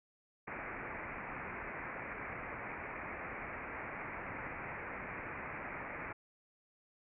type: low-pass noise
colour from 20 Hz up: white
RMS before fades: -44 dBFS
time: 0.47-6.13 s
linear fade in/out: 10 ms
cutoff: 2400 Hz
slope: 96 dB/octave
effects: none